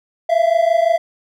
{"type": "tone pair together", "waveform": "triangle", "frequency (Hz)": [657, 682.8], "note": ["E5", "F5"], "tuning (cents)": [-6, -39], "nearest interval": "minor second", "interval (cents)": 67, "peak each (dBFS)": -13, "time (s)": [0.29, 0.98], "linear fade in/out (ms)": 10, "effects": []}